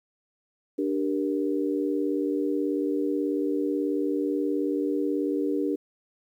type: chord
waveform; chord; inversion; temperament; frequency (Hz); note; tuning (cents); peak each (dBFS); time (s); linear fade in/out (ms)
sine; G minor; second; just; 294 / 392 / 470.4; D4 / G4 / Bb4; +2 / 0 / +16; -26 / -29 / -31; 0.78-5.76; 10
effects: 10-bit